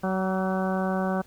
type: harmonic tone with a mistuned harmonic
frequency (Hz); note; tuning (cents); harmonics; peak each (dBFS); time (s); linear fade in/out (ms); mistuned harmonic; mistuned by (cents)
188.4; F#3; +32; 1 / 2 / 3 / 4 / 5 / 6 / 7 / 8; -26 / -33 / -31 / -32 / -38 / -37 / -41 / -37; 0.03-1.22; 10; 6; +23
effects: added 60 Hz sine -56 dBFS peak until 1.26 s + pink hiss -56 dBFS RMS until 1.26 s